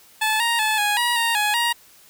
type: tone with pitch steps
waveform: 15% pulse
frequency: 868 / 934 / 865 / 830 / 958 / 929 / 838 / 944 Hz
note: A5 / A#5 / A5 / G#5 / A#5 / A#5 / G#5 / A#5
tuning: -24 / +3 / -30 / -1 / +47 / -6 / +15 / +22 cents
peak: -12 dBFS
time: 0.21-1.73 s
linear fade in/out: 10 ms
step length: 190 ms
effects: white hiss -51 dBFS RMS until 2.09 s